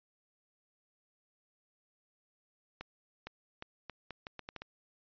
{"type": "accelerating click train", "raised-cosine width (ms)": 0.3, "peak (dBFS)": -26, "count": 10, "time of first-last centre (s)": [2.81, 4.62], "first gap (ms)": 460, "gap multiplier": 0.77, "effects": ["resampled to 11025 Hz"]}